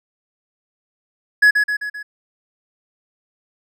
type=tone with echo; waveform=triangle; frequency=1685 Hz; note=G#6; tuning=25 cents sharp; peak=-6 dBFS; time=1.42-1.51 s; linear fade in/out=10 ms; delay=130 ms; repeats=4; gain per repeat=-5 dB; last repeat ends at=2.03 s; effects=none